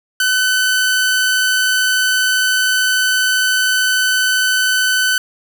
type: tone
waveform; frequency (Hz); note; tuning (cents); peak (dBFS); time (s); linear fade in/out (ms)
sawtooth; 1511; F#6; +36; -9; 0.2-5.18; 2
effects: none